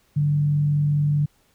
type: tone with frequency modulation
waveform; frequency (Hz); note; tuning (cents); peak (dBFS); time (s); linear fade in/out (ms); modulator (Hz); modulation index
sine; 146.83; D3; 0; -17; 0.16-1.26; 10; 44.5; 0.22
effects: pink hiss -62 dBFS RMS until 1.54 s